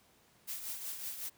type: noise with tremolo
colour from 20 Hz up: blue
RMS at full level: -39 dBFS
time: 0.47-1.3 s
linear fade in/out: 20 ms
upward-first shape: triangle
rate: 5.4 Hz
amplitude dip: 60%
effects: pink hiss -66 dBFS RMS until 1.37 s + high-pass 80 Hz 12 dB/octave